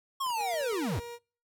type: linear sweep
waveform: square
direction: down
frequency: 1108.7 to 64.8 Hz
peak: -30 dBFS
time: 0.2-1 s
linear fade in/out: 10 ms
type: clicks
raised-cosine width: 0.5 ms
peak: -36 dBFS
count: 6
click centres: 0.265 / 0.304 / 0.409 / 0.541 / 0.612 / 0.729 s
type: tone with pitch glide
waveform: 30% pulse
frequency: 470.2 to 473.7 Hz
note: A#4 to A#4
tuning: +15 to +28 cents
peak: -37 dBFS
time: 0.36-1.19 s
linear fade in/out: 50 ms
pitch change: +13 cents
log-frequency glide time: 0.61-0.75 s
effects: noise-tail reverb RT60 0.4 s tail -26 dB re dry